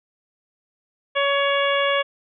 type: harmonic tone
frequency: 561 Hz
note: C#5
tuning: 21 cents sharp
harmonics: 1 / 2 / 3 / 4 / 5 / 6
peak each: -21 / -24 / -26 / -27 / -28 / -29 dBFS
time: 1.15-2.03 s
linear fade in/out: 20 ms
effects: none